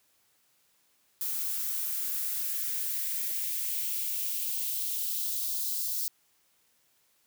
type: noise with high-pass filter sweep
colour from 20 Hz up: violet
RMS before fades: -32 dBFS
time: 1.21-6.08 s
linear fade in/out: 0 ms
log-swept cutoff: 1000 to 4600 Hz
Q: 2
effects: white hiss -69 dBFS RMS until 7.26 s + high-pass 60 Hz 12 dB/octave